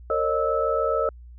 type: tone cluster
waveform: sine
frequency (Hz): 458.1 / 544 / 611 / 1307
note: A#4 / C#5 / D#5 / E6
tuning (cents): -30 / -33 / -32 / -15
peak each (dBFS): -26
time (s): 0.1-1.09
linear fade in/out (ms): 2
effects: added 60 Hz sine -41 dBFS peak until 1.38 s